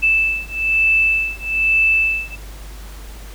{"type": "beating tone pair", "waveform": "sine", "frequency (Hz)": [2637, 2638.1], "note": ["E7", "E7"], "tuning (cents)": [0, 1], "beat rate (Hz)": 1.1, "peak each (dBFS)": -17, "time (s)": [0.02, 2.36], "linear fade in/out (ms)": 20, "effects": ["added 50 Hz sine -32 dBFS peak until 3.34 s", "pink hiss -41 dBFS RMS until 3.34 s"]}